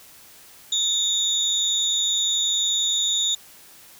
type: tone cluster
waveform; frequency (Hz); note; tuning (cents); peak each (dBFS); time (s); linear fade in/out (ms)
sine; 3557 / 3759 / 6990; A7 / A#7 / A8; +18 / +14 / -12; -24; 0.72-3.35; 5
effects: white hiss -48 dBFS RMS until 3.99 s